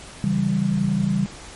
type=chord; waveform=sine; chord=C# diminished; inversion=none; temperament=equal; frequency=138.59 / 164.81 / 196 Hz; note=C#3 / E3 / G3; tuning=0 / 0 / 0 cents; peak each=-25 / -24 / -20 dBFS; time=0.24-1.26 s; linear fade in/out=0 ms; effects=pink hiss -40 dBFS RMS until 1.55 s + MP3 48 kbps